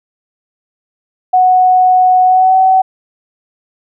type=tone with pitch glide; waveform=sine; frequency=738 to 756.1 Hz; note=F#5 to F#5; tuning=-5 to +37 cents; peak=-5 dBFS; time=1.33-2.82 s; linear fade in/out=10 ms; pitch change=+42 cents; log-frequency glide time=2.25-2.56 s; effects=none